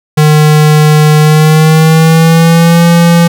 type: tone with pitch glide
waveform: square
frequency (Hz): 152.3 to 169.97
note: D#3 to F3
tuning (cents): -37 to -47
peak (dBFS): -3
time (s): 0.17-3.28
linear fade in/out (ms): 10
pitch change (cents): +190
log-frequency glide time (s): 1.19-2.85
effects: none